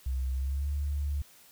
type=tone with pitch glide; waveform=sine; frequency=64.8 to 71.9 Hz; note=C2 to D2; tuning=-16 to -36 cents; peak=-28 dBFS; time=0.06-1.22 s; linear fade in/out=5 ms; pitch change=+180 cents; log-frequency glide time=0.32-0.7 s; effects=white hiss -57 dBFS RMS until 1.51 s